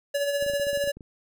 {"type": "tone with tremolo", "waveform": "square", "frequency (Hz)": 569, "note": "C#5", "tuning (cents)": 45, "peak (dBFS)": -23, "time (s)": [0.14, 0.92], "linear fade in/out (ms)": 10, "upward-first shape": "sine", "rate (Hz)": 15, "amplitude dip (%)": 45}
{"type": "clicks", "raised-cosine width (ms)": 3, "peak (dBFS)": -30, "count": 12, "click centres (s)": [0.425, 0.464, 0.499, 0.536, 0.598, 0.669, 0.731, 0.774, 0.84, 0.875, 0.97, 1.008]}
{"effects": []}